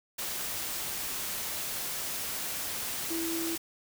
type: tone in noise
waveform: sine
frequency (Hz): 330.8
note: E4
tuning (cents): +6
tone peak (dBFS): -32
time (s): 3.1-3.56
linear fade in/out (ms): 10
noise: white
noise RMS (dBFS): -35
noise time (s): 0.18-3.58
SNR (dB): 0
effects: none